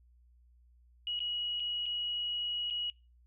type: tone with dropouts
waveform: sine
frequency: 2908 Hz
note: F#7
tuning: 31 cents flat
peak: -33 dBFS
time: 1.07-2.9 s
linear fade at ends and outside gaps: 1 ms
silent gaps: 1.192-1.203 / 1.598-1.602 / 1.858-1.863 / 2.701-2.707 s
effects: noise-tail reverb RT60 0.3 s tail -23 dB re dry + added 60 Hz sine -60 dBFS peak until 3.26 s